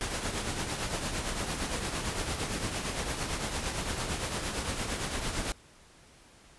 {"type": "noise with tremolo", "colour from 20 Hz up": "pink", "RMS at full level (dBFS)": -31, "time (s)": [0.01, 5.52], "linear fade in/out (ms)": 0, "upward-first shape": "triangle", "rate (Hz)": 8.8, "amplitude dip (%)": 55, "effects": ["pink hiss -57 dBFS RMS until 6.58 s", "resampled to 24000 Hz"]}